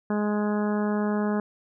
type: harmonic tone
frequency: 208.9 Hz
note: G#3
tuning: 10 cents sharp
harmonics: 1 / 2 / 3 / 4 / 5 / 6 / 7 / 8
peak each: -24 / -30 / -34 / -36 / -38 / -40 / -41 / -42 dBFS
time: 0.1-1.4 s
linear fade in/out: 2 ms
effects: none